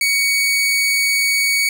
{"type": "tone", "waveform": "sawtooth", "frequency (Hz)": 2242, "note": "C#7", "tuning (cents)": 19, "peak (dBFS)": -11, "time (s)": [0.01, 1.69], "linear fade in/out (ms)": 2, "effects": []}